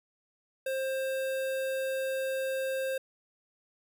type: tone with notch filter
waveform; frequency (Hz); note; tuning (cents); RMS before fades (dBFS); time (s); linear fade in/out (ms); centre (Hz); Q
square; 530; C5; +22; -32; 0.66-2.98; 5; 5500; 1.7
effects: none